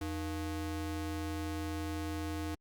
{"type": "ring-modulated tone", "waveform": "square", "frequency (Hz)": 196, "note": "G3", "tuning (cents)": 0, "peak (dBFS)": -33, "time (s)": [0.01, 2.55], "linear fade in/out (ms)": 5, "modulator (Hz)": 112, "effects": ["Opus 48 kbps"]}